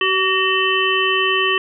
harmonic tone with a mistuned harmonic, 380 Hz, F#4, 46 cents sharp, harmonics 1 / 3 / 5 / 7 / 8, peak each -21 / -21 / -21 / -21 / -21 dBFS, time 0.01-1.58 s, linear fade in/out 2 ms, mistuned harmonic 5, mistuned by -47 cents, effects none

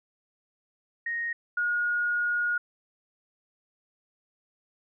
sine tone pair in turn, 1866 / 1438.6 Hz, A#6 / F#6, +1 / -49 cents, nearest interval perfect fourth, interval 450 cents, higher first, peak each -28 / -24 dBFS, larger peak second, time 1.06-1.33 / 1.57-2.58 s, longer second, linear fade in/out 5 ms, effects none

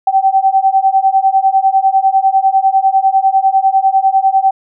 sine beating tone pair, 767 / 777 Hz, G5 / G5, -38 / -16 cents, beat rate 10 Hz, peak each -11 dBFS, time 0.07-4.51 s, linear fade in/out 5 ms, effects none

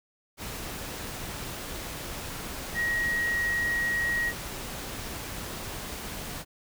sine tone in noise, 1895 Hz, A#6, 28 cents sharp, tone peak -25 dBFS, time 2.74-4.33 s, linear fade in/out 50 ms, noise pink, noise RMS -37 dBFS, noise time 0.37-6.45 s, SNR +9 dB, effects none

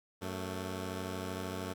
10% pulse tone pair together, 93.13 / 221.5 Hz, F#2 / A3, +12 / +12 cents, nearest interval octave + minor third, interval 1500 cents, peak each -30 / -34 dBFS, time 0.21-1.74 s, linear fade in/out 20 ms, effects none

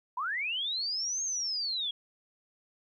sine linear two-way sweep, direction up then down, 932 to 6530 to 3267 Hz, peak -30 dBFS, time 0.17-1.91 s, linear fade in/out 5 ms, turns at 1.23 s, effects 12-bit

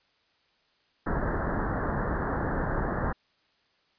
pink low-pass noise, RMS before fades -29 dBFS, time 1.06-3.13 s, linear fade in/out 10 ms, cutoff 1800 Hz, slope 96 dB/octave, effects white hiss -68 dBFS RMS until 3.98 s + resampled to 11025 Hz

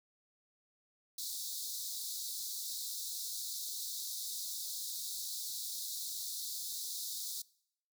pink high-pass noise, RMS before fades -41 dBFS, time 1.18-7.42 s, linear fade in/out 5 ms, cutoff 3700 Hz, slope 96 dB/octave, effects noise-tail reverb RT60 0.7 s tail -23 dB re dry

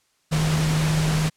sine tone in noise, 156 Hz, D#3, 5 cents sharp, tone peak -19 dBFS, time 0.31-1.3 s, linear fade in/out 20 ms, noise pink, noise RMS -27 dBFS, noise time 0.31-1.3 s, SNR +5 dB, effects white hiss -66 dBFS RMS until 1.36 s + low-pass 9000 Hz 12 dB/octave

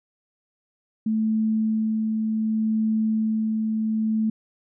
sine tone with tremolo, 219.1 Hz, A3, 7 cents flat, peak -19 dBFS, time 1.06-4.3 s, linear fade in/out 5 ms, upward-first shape sine, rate 0.67 Hz, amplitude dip 25%, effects none

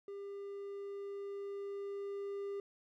triangle tone with level ramp, 399.8 Hz, G4, 34 cents sharp, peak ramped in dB -41 to -36 dBFS, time 0.08-2.6 s, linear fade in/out 2 ms, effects none

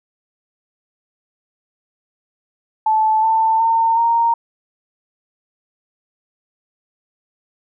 sine tone with pitch steps, 872 / 890.3 / 909 / 928.1 Hz, A5 / A5 / A#5 / A#5, -16 / +20 / -44 / -8 cents, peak -12 dBFS, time 2.86-4.34 s, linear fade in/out 5 ms, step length 370 ms, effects none

